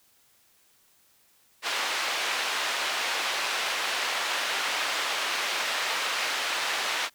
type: band-pass noise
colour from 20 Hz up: white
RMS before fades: -29 dBFS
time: 1.62-7.1 s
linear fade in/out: 50 ms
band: 620 to 3300 Hz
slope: 12 dB/octave
effects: white hiss -63 dBFS RMS until 7.14 s